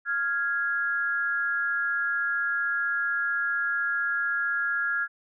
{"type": "tone pair together", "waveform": "sine", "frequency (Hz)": [1396.9, 1661.2], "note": ["F6", "G#6"], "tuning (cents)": [0, 0], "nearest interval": "minor third", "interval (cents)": 300, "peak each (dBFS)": -27, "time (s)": [0.05, 5.08], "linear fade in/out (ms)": 50, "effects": []}